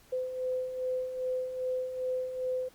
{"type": "beating tone pair", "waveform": "sine", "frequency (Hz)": [508, 510.5], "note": ["B4", "C5"], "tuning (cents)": [49, -43], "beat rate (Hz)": 2.5, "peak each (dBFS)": [-39, -31], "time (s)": [0.12, 2.69], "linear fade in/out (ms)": 10, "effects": ["pink hiss -60 dBFS RMS until 2.74 s", "Opus 48 kbps"]}